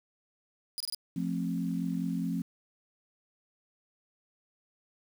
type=tone bursts; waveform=sawtooth; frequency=4921 Hz; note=D#8; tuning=20 cents flat; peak=-30 dBFS; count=4; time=0.78-0.947 s; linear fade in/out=0 ms; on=23 ms; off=25 ms
type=chord; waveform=sine; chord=F major; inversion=none; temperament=equal with one note detuned; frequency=174.61 / 220 / 264.1 Hz; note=F3 / A3 / C4; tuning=0 / 0 / +16 cents; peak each=-32 / -36 / -34 dBFS; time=1.16-2.42 s; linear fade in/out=5 ms
effects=9-bit